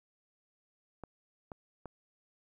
clicks, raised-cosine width 1 ms, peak -29 dBFS, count 3, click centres 1.037 / 1.518 / 1.857 s, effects 11-bit

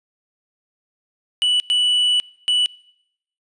triangle tone bursts at uneven times, 2960 Hz, F#7, in tune, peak -13 dBFS, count 3, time 1.42-1.6 / 1.7-2.2 / 2.48-2.66 s, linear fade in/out 0 ms, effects noise-tail reverb RT60 0.8 s tail -24 dB re dry + resampled to 24000 Hz

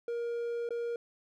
triangle tone with dropouts, 471.2 Hz, A#4, 19 cents sharp, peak -30 dBFS, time 0.08-0.96 s, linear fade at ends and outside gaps 2 ms, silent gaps 0.69-0.706 s, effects none

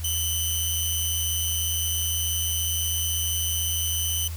10% pulse tone with amplitude modulation, 3022 Hz, F#7, 36 cents sharp, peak -14 dBFS, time 0.04-4.28 s, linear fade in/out 5 ms, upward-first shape sine, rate 181 Hz, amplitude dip 50%, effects added 82 Hz sine -30 dBFS peak until 4.36 s + white hiss -43 dBFS RMS until 4.36 s

